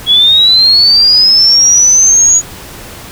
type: linear sweep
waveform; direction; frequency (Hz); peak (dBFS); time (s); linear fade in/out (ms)
sine; up; 3322 to 6800; -3; 0.06-2.42; 50
effects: pink hiss -29 dBFS RMS until 3.11 s